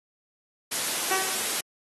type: noise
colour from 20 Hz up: white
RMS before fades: -28 dBFS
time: 0.71-1.61 s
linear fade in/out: 10 ms
type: tone with exponential decay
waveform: 10% pulse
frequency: 380 Hz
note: F#4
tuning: 46 cents sharp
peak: -15 dBFS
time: 1.11-1.62 s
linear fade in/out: 1 ms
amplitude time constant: 110 ms
effects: high-pass 200 Hz 12 dB/octave + AAC 32 kbps